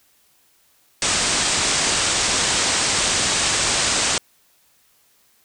white low-pass noise, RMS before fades -20 dBFS, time 1.02-4.18 s, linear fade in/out 2 ms, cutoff 8800 Hz, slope 96 dB/octave, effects white hiss -59 dBFS RMS until 5.44 s

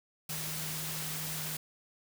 sine tone in noise, 156.1 Hz, D#3, 6 cents sharp, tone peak -42 dBFS, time 0.29-1.57 s, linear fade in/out 5 ms, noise white, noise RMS -38 dBFS, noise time 0.29-1.57 s, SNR -7 dB, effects none

